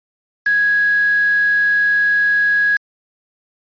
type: tone with quantisation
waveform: sine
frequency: 1661.2 Hz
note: G#6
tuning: in tune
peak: -12 dBFS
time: 0.46-2.77 s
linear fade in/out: 5 ms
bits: 4
effects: resampled to 11025 Hz